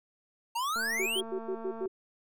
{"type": "exponential sweep", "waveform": "square", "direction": "up", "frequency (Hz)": [898, 3322], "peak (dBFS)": -30, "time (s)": [0.55, 1.21], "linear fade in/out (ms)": 10}
{"type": "click train", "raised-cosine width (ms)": 1, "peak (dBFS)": -30, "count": 249, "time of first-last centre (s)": [0.76, 1.857], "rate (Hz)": 226}
{"type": "tone bursts", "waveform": "sine", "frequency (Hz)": 380, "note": "F#4", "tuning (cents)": 46, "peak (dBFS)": -30, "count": 6, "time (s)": [0.99, 1.879], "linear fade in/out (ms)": 10, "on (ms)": 74, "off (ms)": 89}
{"effects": []}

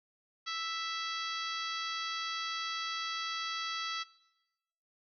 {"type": "harmonic tone with a mistuned harmonic", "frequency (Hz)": 659.3, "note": "E5", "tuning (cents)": 0, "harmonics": [2, 3, 4, 5, 6, 7, 8, 9], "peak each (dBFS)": [-39, -43, -47, -42, -44, -43, -50, -50], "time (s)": [0.46, 4.04], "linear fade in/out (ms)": 20, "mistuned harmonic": 9, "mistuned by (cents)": 16, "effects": ["noise-tail reverb RT60 1.0 s tail -21 dB re dry"]}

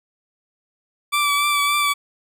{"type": "tone with vibrato", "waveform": "20% pulse", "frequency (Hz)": 1160, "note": "D6", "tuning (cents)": -22, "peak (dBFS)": -12, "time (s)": [1.12, 1.94], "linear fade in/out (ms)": 20, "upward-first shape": "triangle", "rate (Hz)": 3.5, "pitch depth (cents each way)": 28, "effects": []}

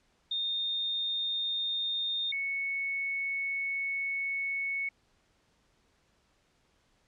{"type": "tone pair in turn", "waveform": "sine", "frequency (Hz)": [3654, 2211], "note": ["A#7", "C#7"], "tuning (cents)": [-35, -5], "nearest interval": "major sixth", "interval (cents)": 870, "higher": "first", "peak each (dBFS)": [-29, -30], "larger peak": "first", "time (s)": [[0.31, 2.32], [2.32, 4.89]], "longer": "second", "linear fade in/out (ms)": 5, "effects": ["pink hiss -70 dBFS RMS until 7.07 s", "low-pass 7000 Hz 12 dB/octave"]}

